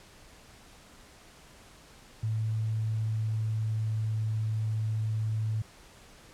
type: tone with pitch glide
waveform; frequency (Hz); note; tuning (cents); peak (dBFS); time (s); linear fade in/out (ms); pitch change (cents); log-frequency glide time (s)
sine; 110 to 109.3; A2 to A2; 0 to -11; -27; 2.23-5.62; 5; -11; 2.87-4.19
effects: pink hiss -54 dBFS RMS until 6.33 s + low-pass 10000 Hz 12 dB/octave